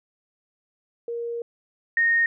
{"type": "tone pair in turn", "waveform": "sine", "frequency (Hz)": [469.3, 1851.4], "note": ["A#4", "A#6"], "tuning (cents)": [12, -12], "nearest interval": "2 octaves", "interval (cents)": 2376, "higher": "second", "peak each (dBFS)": [-27, -17], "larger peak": "second", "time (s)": [[1.08, 1.42], [1.97, 2.26]], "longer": "first", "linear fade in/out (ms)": 2, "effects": []}